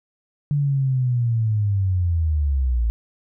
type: linear sweep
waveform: sine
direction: down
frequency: 146.83 to 55.1 Hz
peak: -17 dBFS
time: 0.51-2.9 s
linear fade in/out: 0 ms
effects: none